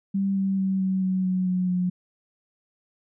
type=tone with pitch steps; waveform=sine; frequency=195.8 / 193.55 / 191.33 / 189.13 / 186.96 / 184.81 / 182.69 / 180.59 Hz; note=G3 / G3 / G3 / F#3 / F#3 / F#3 / F#3 / F#3; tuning=-2 / -22 / -42 / +38 / +18 / -2 / -22 / -42 cents; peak=-21 dBFS; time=0.14-1.9 s; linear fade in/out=10 ms; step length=220 ms; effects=none